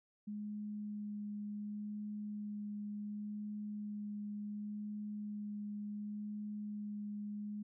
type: tone with vibrato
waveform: sine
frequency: 208.3 Hz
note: G#3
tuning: 5 cents sharp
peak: -40 dBFS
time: 0.27-7.63 s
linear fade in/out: 10 ms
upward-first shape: sine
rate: 0.69 Hz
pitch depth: 9 cents each way
effects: none